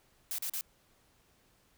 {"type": "noise bursts", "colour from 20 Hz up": "blue", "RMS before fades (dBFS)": -36, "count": 3, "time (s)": [0.31, 0.61], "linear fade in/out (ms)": 0, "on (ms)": 74, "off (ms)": 39, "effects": ["pink hiss -68 dBFS RMS until 1.77 s"]}